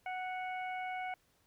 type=harmonic tone with a mistuned harmonic; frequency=740 Hz; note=F#5; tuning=in tune; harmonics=1 / 2 / 3 / 4; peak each=-38 / -47 / -44 / -57 dBFS; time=0.06-1.14 s; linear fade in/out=2 ms; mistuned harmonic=4; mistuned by=-34 cents; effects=pink hiss -72 dBFS RMS until 1.46 s